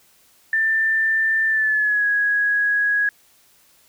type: tone with pitch glide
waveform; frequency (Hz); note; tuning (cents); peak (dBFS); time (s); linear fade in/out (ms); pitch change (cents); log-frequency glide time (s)
sine; 1782 to 1662.7; A6 to G#6; +22 to +2; -16; 0.53-3.09; 2; -120; 1.47-2.06
effects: white hiss -56 dBFS RMS until 3.88 s